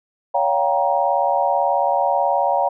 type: chord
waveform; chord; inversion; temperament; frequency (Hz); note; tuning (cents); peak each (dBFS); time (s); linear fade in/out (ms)
sine; G half-diminished seventh; second; just; 564.5 / 705.6 / 784 / 940.8; Db5 / F5 / G5 / Bb5; +31 / +18 / 0 / +16; -21; 0.34-2.69; 10
effects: none